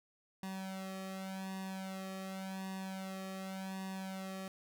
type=tone with flanger; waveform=sawtooth; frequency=190.6 Hz; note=G3; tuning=48 cents flat; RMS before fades=-43 dBFS; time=0.43-4.48 s; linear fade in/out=2 ms; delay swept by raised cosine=1.1 to 1.62 ms; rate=0.88 Hz; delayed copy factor=+0.95; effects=none